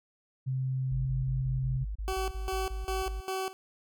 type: tone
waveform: sine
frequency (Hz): 130.9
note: C3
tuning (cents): +1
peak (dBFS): -28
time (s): 0.46-1.85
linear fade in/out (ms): 20
type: tone bursts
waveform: sine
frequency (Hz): 51.3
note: G#1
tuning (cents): -21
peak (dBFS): -32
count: 13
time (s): 0.91-3.208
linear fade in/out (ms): 10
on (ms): 150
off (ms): 29
type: tone with tremolo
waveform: 20% pulse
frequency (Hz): 379.5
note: F#4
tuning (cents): +44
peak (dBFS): -26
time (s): 2.08-3.53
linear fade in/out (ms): 0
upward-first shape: square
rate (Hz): 2.5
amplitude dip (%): 80
effects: none